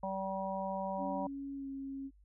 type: harmonic tone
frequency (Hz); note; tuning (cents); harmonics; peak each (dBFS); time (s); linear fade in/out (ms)
192.4; G3; -32; 1 / 3 / 4 / 5; -41 / -39 / -41 / -40; 0.03-1.27; 5
type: tone with pitch glide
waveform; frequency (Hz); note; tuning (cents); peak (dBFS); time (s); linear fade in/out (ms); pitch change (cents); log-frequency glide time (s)
sine; 277.2 to 272.1; C#4 to C#4; 0 to -32; -39; 0.97-2.11; 50; -32; 1.55-1.68
effects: added 50 Hz sine -60 dBFS peak until 2.24 s